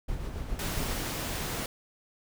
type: noise with tremolo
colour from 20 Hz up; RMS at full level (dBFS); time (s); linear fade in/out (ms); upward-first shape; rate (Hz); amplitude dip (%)
brown; -33; 0.08-0.94; 10; sine; 7.3; 35
type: noise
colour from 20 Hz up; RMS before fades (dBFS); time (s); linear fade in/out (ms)
pink; -34; 0.59-1.66; 2
effects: none